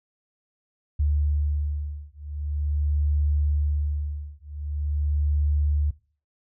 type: beating tone pair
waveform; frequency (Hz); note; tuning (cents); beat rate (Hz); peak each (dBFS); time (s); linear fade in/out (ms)
sine; 73.42 / 73.86; D2 / D2; 0 / +10; 0.44; -25; 0.99-5.91; 10
effects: noise-tail reverb RT60 0.4 s tail -20 dB re dry